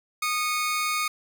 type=tone pair together; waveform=sawtooth; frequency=1234.1 / 2199 Hz; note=D#6 / C#7; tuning=-15 / -14 cents; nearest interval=minor seventh; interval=1001 cents; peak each=-22 / -26 dBFS; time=0.22-1.08 s; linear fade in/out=5 ms; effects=none